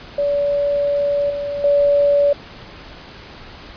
sine tone with level steps, 573 Hz, D5, 43 cents flat, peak -15 / -21 / -11 dBFS, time 0.18-2.33 s, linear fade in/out 5 ms, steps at 1.3 / 1.64 s, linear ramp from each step 2 ms, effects pink hiss -38 dBFS RMS until 3.76 s + resampled to 11025 Hz

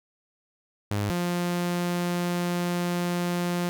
sawtooth tone pair in turn, 102.7 / 175.54 Hz, G#2 / F3, -19 / +9 cents, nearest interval major sixth, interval 928 cents, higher second, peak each -21 dBFS, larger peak neither, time 0.91-1.1 / 1.1-3.69 s, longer second, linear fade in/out 0 ms, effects none

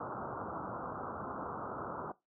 white low-pass noise, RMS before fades -41 dBFS, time 0-2.12 s, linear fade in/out 5 ms, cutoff 1400 Hz, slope 96 dB/octave, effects noise-tail reverb RT60 0.2 s tail -19 dB re dry + high-pass 100 Hz 12 dB/octave

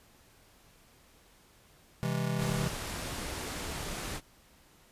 square chord, C augmented, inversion none, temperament just, 130.81 / 163.52 / 204.4 Hz, C3 / E3 / G#3, 0 / -14 / -27 cents, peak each -34 / -34 / -37 dBFS, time 2.03-2.68 s, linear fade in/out 0 ms
pink low-pass noise, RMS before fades -38 dBFS, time 2.37-4.21 s, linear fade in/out 50 ms, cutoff 12000 Hz, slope 24 dB/octave
effects pink hiss -61 dBFS RMS until 4.91 s + resampled to 32000 Hz

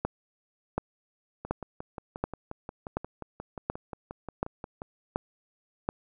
two click trains, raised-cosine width 1 ms, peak -13 / -23 dBFS, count 9 / 20, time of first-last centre 0.05-5.889 / 1.45-4.819 s, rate 1.37 / 5.64 Hz, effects none

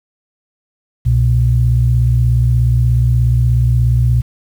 sine tone pair together, 63.94 / 120.7 Hz, C2 / B2, -39 / -39 cents, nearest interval major seventh, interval 1100 cents, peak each -13 / -10 dBFS, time 1.05-4.22 s, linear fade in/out 20 ms, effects tanh soft clip ceiling -1 dBFS + 7-bit

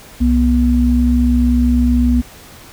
sine tone pair together, 64.4 / 243.1 Hz, C2 / B3, -27 / -27 cents, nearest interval octave + major seventh, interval 2300 cents, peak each -13 / -12 dBFS, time 0.2-2.22 s, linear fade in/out 20 ms, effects pink hiss -39 dBFS RMS until 2.72 s

